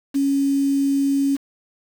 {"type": "tone with quantisation", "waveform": "sine", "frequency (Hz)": 277.2, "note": "C#4", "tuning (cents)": 0, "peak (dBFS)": -16, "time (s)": [0.14, 1.37], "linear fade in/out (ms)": 20, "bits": 6, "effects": []}